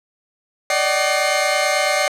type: tone cluster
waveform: sawtooth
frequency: 579 / 608 / 759 / 2124 Hz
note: D5 / D#5 / F#5 / C7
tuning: -25 / -40 / +44 / +25 cents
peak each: -18 dBFS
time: 0.7-2.08 s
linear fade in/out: 2 ms
effects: low-pass 10000 Hz 12 dB/octave